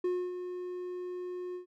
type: tone with ADSR envelope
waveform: triangle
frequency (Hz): 360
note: F#4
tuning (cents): -47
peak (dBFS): -25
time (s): 0.04-1.66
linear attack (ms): 5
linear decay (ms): 270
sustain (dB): -9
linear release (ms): 110
effects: none